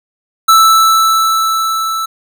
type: tone with level ramp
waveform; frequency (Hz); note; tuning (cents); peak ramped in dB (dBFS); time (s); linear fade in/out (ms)
square; 1318.5; E6; 0; -4 to -16; 0.48-2.06; 10
effects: none